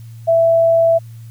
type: tone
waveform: sine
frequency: 663 Hz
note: E5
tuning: 10 cents sharp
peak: -9 dBFS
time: 0.27-0.99 s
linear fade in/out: 20 ms
effects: added 114 Hz sine -32 dBFS peak until 1.3 s + white hiss -53 dBFS RMS until 1.3 s